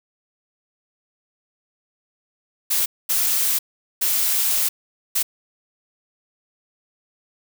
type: noise bursts at uneven times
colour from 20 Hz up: blue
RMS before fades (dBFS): -20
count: 4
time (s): 2.7-2.86 / 3.09-3.59 / 4.01-4.69 / 5.15-5.23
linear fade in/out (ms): 10
effects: none